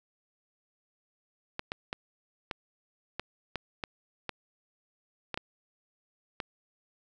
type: clicks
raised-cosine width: 0.3 ms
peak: -17 dBFS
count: 11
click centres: 1.594 / 1.719 / 1.929 / 2.512 / 3.196 / 3.557 / 3.838 / 4.293 / 5.343 / 5.375 / 6.402 s
effects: none